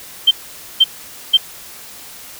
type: tone bursts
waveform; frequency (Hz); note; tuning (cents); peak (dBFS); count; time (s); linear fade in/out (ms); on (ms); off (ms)
sine; 3136; G7; 0; -5; 3; 0.27-1.373; 10; 41; 490
effects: white hiss -36 dBFS RMS until 2.39 s